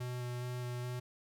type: tone with vibrato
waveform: square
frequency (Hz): 123.47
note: B2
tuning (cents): 0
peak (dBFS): -38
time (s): 0-1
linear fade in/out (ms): 10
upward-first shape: square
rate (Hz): 2.4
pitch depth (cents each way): 9
effects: none